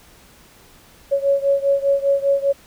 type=beating tone pair; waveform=sine; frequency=554.4 / 559.4 Hz; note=C#5 / C#5; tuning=0 / +16 cents; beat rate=5 Hz; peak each=-17 / -19 dBFS; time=1.11-2.53 s; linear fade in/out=20 ms; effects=pink hiss -49 dBFS RMS until 2.66 s